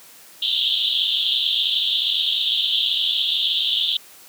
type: band-pass noise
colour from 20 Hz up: white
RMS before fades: -21 dBFS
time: 0.42-3.97 s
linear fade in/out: 5 ms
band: 3000 to 3800 Hz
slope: 96 dB/octave
effects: white hiss -46 dBFS RMS until 4.28 s + high-pass 150 Hz 12 dB/octave